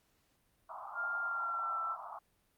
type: band-pass noise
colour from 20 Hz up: white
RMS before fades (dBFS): -46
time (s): 0.69-2.19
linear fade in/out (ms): 5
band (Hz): 650 to 1300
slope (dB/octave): 96
type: tone with pitch glide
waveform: sine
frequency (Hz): 1400 to 1334.5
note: F6 to E6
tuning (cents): +4 to +21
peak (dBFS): -34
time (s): 0.94-1.97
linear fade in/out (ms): 50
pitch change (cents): -83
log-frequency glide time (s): 1.22-1.8
effects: pink hiss -74 dBFS RMS until 2.57 s + Opus 48 kbps